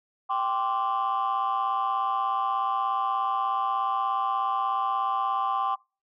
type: chord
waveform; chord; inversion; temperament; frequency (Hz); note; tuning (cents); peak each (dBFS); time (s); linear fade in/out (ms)
sine; G suspended fourth; none; equal with one note detuned; 784 / 1046.5 / 1163.2; G5 / C6 / D6; 0 / 0 / -17; -27; 0.29-5.76; 20
effects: noise-tail reverb RT60 0.3 s tail -24 dB re dry + tanh soft clip ceiling -19 dBFS